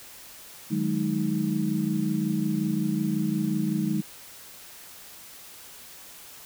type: tone cluster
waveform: sine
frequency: 152.5 / 184.9 / 210.4 / 313 Hz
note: D#3 / F#3 / G#3 / D#4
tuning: -34 / -1 / +23 / +10 cents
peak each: -31 / -29 / -27 / -30 dBFS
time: 0.7-4.02 s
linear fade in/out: 20 ms
effects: white hiss -46 dBFS RMS until 6.45 s